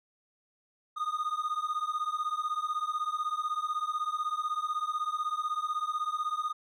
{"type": "beating tone pair", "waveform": "triangle", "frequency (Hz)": [1223, 1239], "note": ["D#6", "D#6"], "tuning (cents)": [-30, -8], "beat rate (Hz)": 16, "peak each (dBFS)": -31, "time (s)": [0.96, 6.53], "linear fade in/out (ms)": 20, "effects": []}